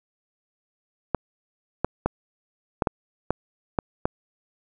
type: clicks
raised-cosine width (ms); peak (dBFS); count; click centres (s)
1; -7; 8; 1.147 / 1.846 / 2.06 / 2.822 / 2.872 / 3.306 / 3.788 / 4.055
effects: none